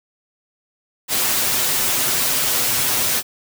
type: noise with comb filter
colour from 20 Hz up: white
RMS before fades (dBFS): -19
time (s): 1.08-3.23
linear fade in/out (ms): 50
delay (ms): 8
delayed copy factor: +1
effects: none